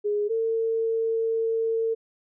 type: tone pair in turn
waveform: sine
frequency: 414.8 / 451.7 Hz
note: G#4 / A4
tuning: -2 / +45 cents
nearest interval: minor second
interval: 147 cents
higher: second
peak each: -22 dBFS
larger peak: neither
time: 0.04-0.29 / 0.29-1.95 s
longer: second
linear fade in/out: 20 ms
effects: none